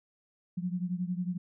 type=beating tone pair; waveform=sine; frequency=176.4 / 187.4 Hz; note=F3 / F#3; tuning=+18 / +22 cents; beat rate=11 Hz; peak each=-32 / -35 dBFS; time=0.57-1.38 s; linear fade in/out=10 ms; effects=none